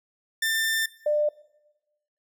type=tone pair in turn; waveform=sawtooth / sine; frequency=1789 / 597 Hz; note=A6 / D5; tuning=+28 / +28 cents; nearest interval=octave + perfect fifth; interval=1900 cents; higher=first; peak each=-19 / -20 dBFS; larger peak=first; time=0.42-0.86 / 1.06-1.29 s; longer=first; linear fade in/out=5 ms; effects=noise-tail reverb RT60 1.0 s tail -20 dB re dry